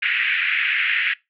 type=band-pass noise; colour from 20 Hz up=white; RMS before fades=-21 dBFS; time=0.02-1.14 s; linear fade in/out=10 ms; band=1600 to 2700 Hz; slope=48 dB/octave; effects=noise-tail reverb RT60 0.2 s tail -21 dB re dry